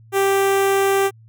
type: tone with notch filter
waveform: sawtooth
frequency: 392 Hz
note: G4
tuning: in tune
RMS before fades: -17 dBFS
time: 0.12-1.11 s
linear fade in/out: 50 ms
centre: 4500 Hz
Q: 1.4
effects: added 112 Hz sine -44 dBFS peak until 1.28 s